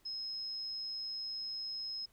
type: tone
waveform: sine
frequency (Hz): 5140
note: E8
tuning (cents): -45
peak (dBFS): -38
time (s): 0.05-2.06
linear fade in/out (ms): 10
effects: pink hiss -70 dBFS RMS until 2.12 s